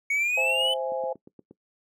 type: exponential sweep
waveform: triangle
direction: up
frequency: 2217 to 3041 Hz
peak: -21 dBFS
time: 0.1-0.74 s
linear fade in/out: 5 ms
type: chord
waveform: sine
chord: C augmented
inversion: none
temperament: equal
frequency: 523.3 / 659.3 / 830.6 Hz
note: C5 / E5 / G#5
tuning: 0 / 0 / 0 cents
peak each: -28 / -32 / -33 dBFS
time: 0.37-1.13 s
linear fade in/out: 5 ms
type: click train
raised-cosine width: 3 ms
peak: -27 dBFS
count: 6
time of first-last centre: 0.92-1.51 s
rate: 8.47 Hz
effects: noise-tail reverb RT60 0.1 s tail -19 dB re dry + high-pass 300 Hz 12 dB/octave